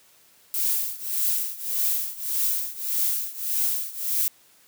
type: noise with tremolo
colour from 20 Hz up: violet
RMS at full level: -22 dBFS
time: 0.54-4.28 s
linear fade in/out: 0 ms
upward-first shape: triangle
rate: 1.7 Hz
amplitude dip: 90%
effects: white hiss -57 dBFS RMS until 4.67 s + high-pass 80 Hz 12 dB/octave